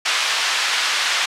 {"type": "band-pass noise", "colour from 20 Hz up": "white", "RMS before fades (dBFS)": -20, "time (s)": [0.05, 1.26], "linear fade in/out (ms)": 10, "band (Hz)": [1100, 3800], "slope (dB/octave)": 12, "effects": ["low-pass 10000 Hz 12 dB/octave"]}